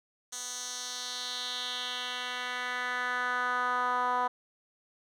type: tone with band-pass filter sweep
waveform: 10% pulse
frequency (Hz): 248.3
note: B3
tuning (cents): +9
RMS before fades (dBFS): -33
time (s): 0.32-4.28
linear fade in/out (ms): 10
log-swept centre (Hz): 6900 to 960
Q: 2.5
effects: none